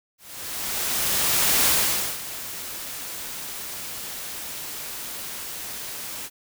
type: noise with ADSR envelope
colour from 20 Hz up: white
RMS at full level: -19 dBFS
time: 0.18-6.3 s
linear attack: 1500 ms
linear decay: 500 ms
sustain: -15 dB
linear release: 47 ms
effects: none